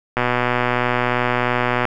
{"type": "click train", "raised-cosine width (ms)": 0.5, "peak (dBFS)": -3, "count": 208, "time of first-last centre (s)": [0.17, 1.853], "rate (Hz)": 123, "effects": []}